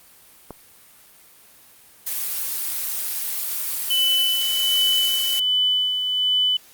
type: click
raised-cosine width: 1 ms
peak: -20 dBFS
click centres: 0.507 s
type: noise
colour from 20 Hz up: blue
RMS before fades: -26 dBFS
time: 2.06-5.4 s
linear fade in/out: 10 ms
type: tone with tremolo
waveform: sine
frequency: 3000 Hz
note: F#7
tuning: 23 cents sharp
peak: -16 dBFS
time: 3.9-6.57 s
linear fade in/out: 5 ms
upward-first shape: sine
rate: 1.3 Hz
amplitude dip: 45%
effects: white hiss -50 dBFS RMS until 6.73 s + Opus 32 kbps